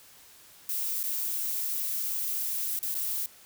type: noise with dropouts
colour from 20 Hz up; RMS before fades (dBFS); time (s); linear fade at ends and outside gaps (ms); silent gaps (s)
violet; -31; 0.69-3.26; 2; 1.031-1.037 / 2.791-2.828 / 2.944-2.95
effects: white hiss -54 dBFS RMS until 3.45 s